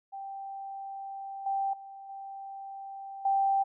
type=tone with level steps; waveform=sine; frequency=784 Hz; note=G5; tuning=in tune; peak=-37 / -27 / -43 / -39 / -23 dBFS; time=0.12-3.64 s; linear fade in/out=20 ms; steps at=1.46 / 1.73 / 2.09 / 3.25 s; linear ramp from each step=5 ms; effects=none